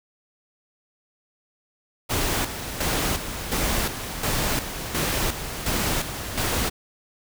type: noise with tremolo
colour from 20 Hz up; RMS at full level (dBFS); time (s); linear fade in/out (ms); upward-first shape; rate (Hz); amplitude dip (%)
pink; -24; 2.09-6.7; 20; square; 1.4; 60
effects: none